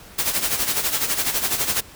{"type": "noise with tremolo", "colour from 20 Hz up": "white", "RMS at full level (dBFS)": -20, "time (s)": [0.18, 1.81], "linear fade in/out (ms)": 10, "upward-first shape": "sine", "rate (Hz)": 12, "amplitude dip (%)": 65, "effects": ["pink hiss -44 dBFS RMS until 1.95 s"]}